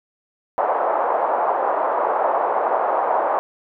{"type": "band-pass noise", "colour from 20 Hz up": "pink", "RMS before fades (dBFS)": -20, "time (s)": [0.58, 3.39], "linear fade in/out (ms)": 0, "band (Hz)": [570, 1000], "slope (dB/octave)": 24, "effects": []}